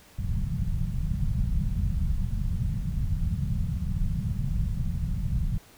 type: low-pass noise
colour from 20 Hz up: pink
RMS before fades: -27 dBFS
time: 0.18-5.58 s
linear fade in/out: 5 ms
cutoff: 190 Hz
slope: 48 dB/octave
effects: pink hiss -54 dBFS RMS until 5.77 s